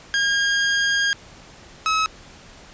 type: tone pair in turn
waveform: sawtooth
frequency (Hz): 1622 / 1285.5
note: G#6 / E6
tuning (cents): -41 / -44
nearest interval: major third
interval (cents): 403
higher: first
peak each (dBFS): -14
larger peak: neither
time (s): 0.14-1.13 / 1.86-2.06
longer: first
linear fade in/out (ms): 0
effects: pink hiss -45 dBFS RMS until 2.73 s + resampled to 16000 Hz